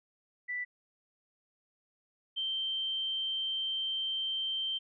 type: tone pair in turn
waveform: sine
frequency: 1975.5 / 3130 Hz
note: B6 / G7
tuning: 0 / -3 cents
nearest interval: minor sixth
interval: 797 cents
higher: second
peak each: -33 / -31 dBFS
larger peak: second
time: 0.48-0.65 / 2.36-4.79 s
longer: second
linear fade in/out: 20 ms
effects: none